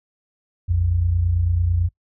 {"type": "tone pair together", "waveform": "sine", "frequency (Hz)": [58.27, 87.31], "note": ["A#1", "F2"], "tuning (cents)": [0, 0], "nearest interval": "perfect fifth", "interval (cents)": 700, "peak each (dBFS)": [-24, -17], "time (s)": [0.68, 1.89], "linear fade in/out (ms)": 20, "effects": ["noise-tail reverb RT60 0.1 s tail -22 dB re dry"]}